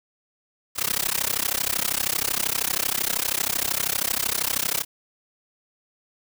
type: noise with amplitude modulation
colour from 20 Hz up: white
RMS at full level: -21 dBFS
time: 0.75-4.85 s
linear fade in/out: 50 ms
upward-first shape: sine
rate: 32.8 Hz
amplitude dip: 100%
effects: none